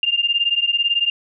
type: beating tone pair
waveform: sine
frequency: 2794 / 2812 Hz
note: F7 / F7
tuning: 0 / +11 cents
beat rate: 18 Hz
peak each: -19 dBFS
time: 0.03-1.1 s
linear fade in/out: 2 ms
effects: none